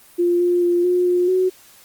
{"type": "tone with pitch steps", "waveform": "sine", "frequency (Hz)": [349.1, 352.7, 349.3, 358.7, 356.6, 371], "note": ["F4", "F4", "F4", "F4", "F4", "F#4"], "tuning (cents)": [-1, 17, 0, 46, 36, 5], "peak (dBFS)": -14, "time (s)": [0.18, 1.5], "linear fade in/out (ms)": 20, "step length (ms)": 220, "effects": ["white hiss -48 dBFS RMS until 1.84 s", "Opus 32 kbps"]}